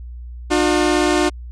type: tone pair together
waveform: sawtooth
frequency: 301.5 / 359 Hz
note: D4 / F4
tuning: +46 / +48 cents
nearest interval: minor third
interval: 302 cents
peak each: -13 / -13 dBFS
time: 0.5-1.3 s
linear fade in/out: 20 ms
effects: added 60 Hz sine -30 dBFS peak until 1.51 s + resampled to 22050 Hz